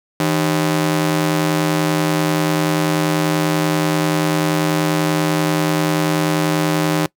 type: ring-modulated tone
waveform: sawtooth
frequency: 233.1 Hz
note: A#3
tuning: in tune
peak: -8 dBFS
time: 0.2-7.06 s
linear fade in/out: 2 ms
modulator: 71.4 Hz
effects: noise-tail reverb RT60 0.1 s tail -22 dB re dry